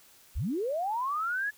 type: linear sweep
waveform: sine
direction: up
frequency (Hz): 32.7 to 1723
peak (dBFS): -28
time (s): 0.35-1.51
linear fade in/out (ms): 20
effects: white hiss -58 dBFS RMS until 1.57 s